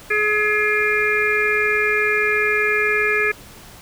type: harmonic tone with a mistuned harmonic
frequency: 422.4 Hz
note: G#4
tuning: 29 cents sharp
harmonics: 1 / 3 / 4 / 5 / 6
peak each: -22 / -27 / -20 / -23 / -22 dBFS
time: 0.1-3.32 s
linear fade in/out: 10 ms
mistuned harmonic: 6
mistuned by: -88 cents
effects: pink hiss -42 dBFS RMS until 3.81 s